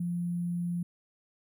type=tone with sample-and-hold; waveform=sine; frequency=174 Hz; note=F3; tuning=6 cents flat; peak=-29 dBFS; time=0-0.83 s; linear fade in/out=5 ms; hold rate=11025 Hz; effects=none